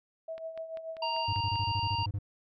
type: tone with tremolo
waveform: sine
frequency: 649 Hz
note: E5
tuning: 27 cents flat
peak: -34 dBFS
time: 0.28-1.26 s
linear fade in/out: 5 ms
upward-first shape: triangle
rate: 6.9 Hz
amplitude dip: 70%
type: click train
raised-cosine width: 0.3 ms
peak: -33 dBFS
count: 7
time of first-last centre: 0.38-1.556 s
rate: 5.1 Hz
type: harmonic tone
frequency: 932.3 Hz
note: A#5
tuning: in tune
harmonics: 1 / 3 / 5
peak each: -31 / -36 / -38 dBFS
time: 1.02-2.06 s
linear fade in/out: 5 ms
type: tone bursts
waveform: triangle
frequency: 100.8 Hz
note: G2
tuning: 49 cents sharp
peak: -28 dBFS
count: 12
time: 1.28-2.188 s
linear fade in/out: 5 ms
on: 50 ms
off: 28 ms
effects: none